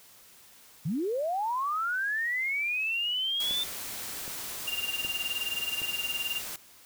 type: linear sweep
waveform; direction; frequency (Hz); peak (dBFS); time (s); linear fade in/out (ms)
sine; up; 130.81 to 3587; -27; 0.85-3.64; 10
type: noise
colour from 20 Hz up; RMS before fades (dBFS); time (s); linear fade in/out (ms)
white; -38; 3.4-6.56; 2
type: click train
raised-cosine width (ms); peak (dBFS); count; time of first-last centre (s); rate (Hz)
2; -30; 4; 3.51-5.818; 1.3
type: tone with tremolo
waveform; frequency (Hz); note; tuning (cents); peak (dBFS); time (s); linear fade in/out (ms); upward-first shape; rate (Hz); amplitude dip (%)
sine; 2794; F7; 0; -27; 4.67-6.41; 10; sine; 19; 85
effects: white hiss -55 dBFS RMS until 6.85 s